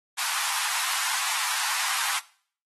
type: high-pass noise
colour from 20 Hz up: pink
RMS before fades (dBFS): -28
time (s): 0.17-2.2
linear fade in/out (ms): 20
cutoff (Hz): 840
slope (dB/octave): 48
effects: noise-tail reverb RT60 0.5 s tail -20 dB re dry + AAC 32 kbps